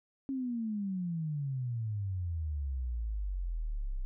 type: exponential sweep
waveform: sine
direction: down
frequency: 274.2 to 30.87 Hz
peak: -32 dBFS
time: 0.29-4.05 s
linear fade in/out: 0 ms
effects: none